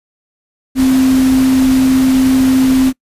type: tone in noise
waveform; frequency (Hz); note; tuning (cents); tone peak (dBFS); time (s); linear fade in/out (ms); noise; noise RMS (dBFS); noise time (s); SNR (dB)
sine; 261.6; C4; 0; -7; 0.75-2.93; 50; pink; -23; 0.75-2.93; +13
effects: noise-tail reverb RT60 0.1 s tail -23 dB re dry + resampled to 32000 Hz